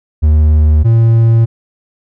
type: tone pair in turn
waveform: triangle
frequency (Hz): 76.5 / 114.39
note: D#2 / A#2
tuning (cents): -29 / -32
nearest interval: perfect fifth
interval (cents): 697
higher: second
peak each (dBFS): -3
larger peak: neither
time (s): 0.22-0.84 / 0.84-1.46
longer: neither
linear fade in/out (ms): 20
effects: none